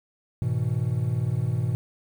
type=chord; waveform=triangle; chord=E major; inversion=first; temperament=equal with one note detuned; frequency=103.83 / 123.47 / 161.14 Hz; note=G#2 / B2 / E3; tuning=0 / 0 / -39 cents; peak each=-26 / -23 / -29 dBFS; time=0.42-1.75 s; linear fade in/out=0 ms; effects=9-bit